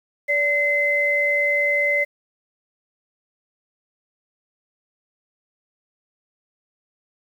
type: tone pair together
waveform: sine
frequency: 576.7 / 2055 Hz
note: D5 / C7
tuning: -32 / -32 cents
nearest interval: octave + minor seventh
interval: 2200 cents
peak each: -23 / -18 dBFS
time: 0.28-2.05 s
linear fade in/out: 20 ms
effects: 8-bit